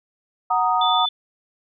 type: chord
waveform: sine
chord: D# minor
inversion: first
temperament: equal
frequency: 740 / 932.3 / 1244.5 Hz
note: F#5 / A#5 / D#6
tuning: 0 / 0 / 0 cents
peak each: -21 dBFS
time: 0.5-1.06 s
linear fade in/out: 10 ms
type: tone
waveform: sine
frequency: 3500 Hz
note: A7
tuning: 10 cents flat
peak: -21 dBFS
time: 0.81-1.09 s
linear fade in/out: 5 ms
effects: none